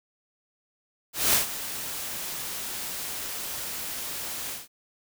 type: noise with ADSR envelope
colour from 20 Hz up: white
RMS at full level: -20 dBFS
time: 1.13-4.68 s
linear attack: 200 ms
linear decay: 130 ms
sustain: -14 dB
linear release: 170 ms
effects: none